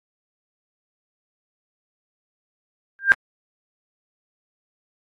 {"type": "tone with exponential growth", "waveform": "sine", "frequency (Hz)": 1593, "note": "G6", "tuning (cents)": 27, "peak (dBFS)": -5, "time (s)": [2.99, 3.12], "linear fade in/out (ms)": 0, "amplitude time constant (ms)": 27, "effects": ["AAC 32 kbps"]}